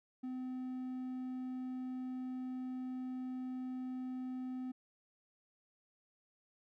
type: tone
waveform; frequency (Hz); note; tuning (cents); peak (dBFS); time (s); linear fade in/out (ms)
triangle; 255.5; C4; -41; -37; 0.23-4.72; 10
effects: none